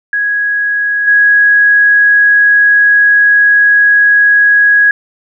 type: tone with level steps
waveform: sine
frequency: 1661.2 Hz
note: G#6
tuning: in tune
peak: -10 / -4 dBFS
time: 0.13-4.91 s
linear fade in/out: 2 ms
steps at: 1.07 s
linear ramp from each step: 10 ms
effects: none